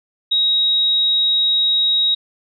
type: tone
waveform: sine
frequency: 3800 Hz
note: A#7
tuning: 33 cents sharp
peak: -13 dBFS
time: 0.31-2.15 s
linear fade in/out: 10 ms
effects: none